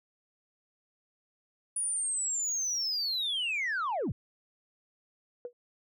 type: linear sweep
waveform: sine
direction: down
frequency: 9790 to 69.3 Hz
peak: -27 dBFS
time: 1.76-4.12 s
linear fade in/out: 5 ms
type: tone with exponential decay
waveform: sine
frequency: 486.1 Hz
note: B4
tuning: 28 cents flat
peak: -31 dBFS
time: 5.45-5.53 s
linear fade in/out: 1 ms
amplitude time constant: 17 ms
effects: tanh soft clip ceiling -27 dBFS